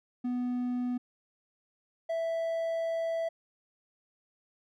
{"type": "tone pair in turn", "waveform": "triangle", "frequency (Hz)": [247.1, 659.7], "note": ["B3", "E5"], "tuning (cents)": [1, 1], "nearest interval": "octave + perfect fourth", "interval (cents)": 1700, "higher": "second", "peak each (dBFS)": -27, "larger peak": "neither", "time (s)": [[0.24, 0.98], [2.09, 3.29]], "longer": "second", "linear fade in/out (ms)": 10, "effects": []}